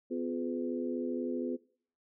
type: harmonic tone with a mistuned harmonic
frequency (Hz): 84.1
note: E2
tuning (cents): +35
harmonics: 3 / 4 / 5 / 6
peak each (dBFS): -35 / -37 / -39 / -41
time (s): 0.1-1.57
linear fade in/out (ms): 20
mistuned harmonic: 4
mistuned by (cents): +58
effects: noise-tail reverb RT60 0.5 s tail -20 dB re dry